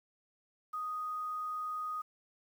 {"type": "tone with quantisation", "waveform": "sine", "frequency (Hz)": 1244.5, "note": "D#6", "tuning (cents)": 0, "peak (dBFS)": -35, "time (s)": [0.73, 2.02], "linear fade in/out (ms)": 10, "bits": 10, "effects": []}